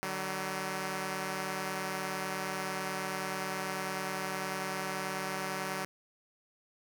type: tone pair together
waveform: 5% pulse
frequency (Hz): 149.42 / 189.5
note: D3 / F#3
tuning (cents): +30 / +42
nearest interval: major third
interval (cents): 412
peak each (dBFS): -28 / -24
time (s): 0.03-5.85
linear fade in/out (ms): 0
effects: none